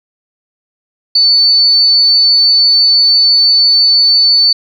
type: tone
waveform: sine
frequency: 4497 Hz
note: C#8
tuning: 24 cents sharp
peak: -5 dBFS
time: 1.15-4.53 s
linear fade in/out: 5 ms
effects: 7-bit